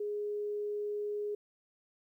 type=tone; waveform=sine; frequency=415.3 Hz; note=G#4; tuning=in tune; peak=-33 dBFS; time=0-1.35 s; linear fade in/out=5 ms; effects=12-bit

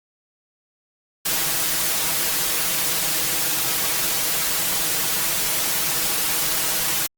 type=noise with comb filter; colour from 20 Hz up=white; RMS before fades=-22 dBFS; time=1.25-7.07 s; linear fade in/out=10 ms; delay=6.2 ms; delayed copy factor=+0.8; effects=Opus 48 kbps

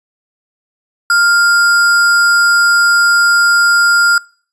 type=tone with sample-and-hold; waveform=sine; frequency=1400 Hz; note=F6; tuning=4 cents sharp; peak=-7 dBFS; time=1.1-4.18 s; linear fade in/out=2 ms; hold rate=6300 Hz; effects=noise-tail reverb RT60 0.5 s tail -25 dB re dry + resampled to 24000 Hz

